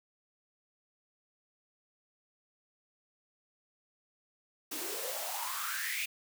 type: noise with high-pass filter sweep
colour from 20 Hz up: white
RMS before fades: -37 dBFS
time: 4.71-6.06 s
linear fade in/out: 10 ms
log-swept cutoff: 290 to 2500 Hz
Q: 8.1
effects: none